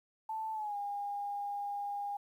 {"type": "tone with pitch glide", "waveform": "sine", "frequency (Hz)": [880, 811.6], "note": ["A5", "G#5"], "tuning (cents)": [0, -40], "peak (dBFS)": -35, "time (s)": [0.29, 2.17], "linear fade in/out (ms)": 5, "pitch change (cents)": -140, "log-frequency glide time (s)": [0.53, 0.76], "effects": ["11-bit"]}